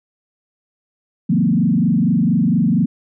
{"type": "tone with frequency modulation", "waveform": "sine", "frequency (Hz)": 201.4, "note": "G3", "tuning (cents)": 47, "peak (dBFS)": -12, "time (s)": [1.29, 2.86], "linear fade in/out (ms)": 10, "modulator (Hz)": 24.3, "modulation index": 2.1, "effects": []}